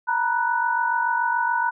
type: tone cluster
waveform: sine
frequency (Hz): 923 / 970 / 1482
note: A#5 / B5 / F#6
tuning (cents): -17 / -31 / +2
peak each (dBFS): -24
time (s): 0.07-1.71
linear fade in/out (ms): 20
effects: none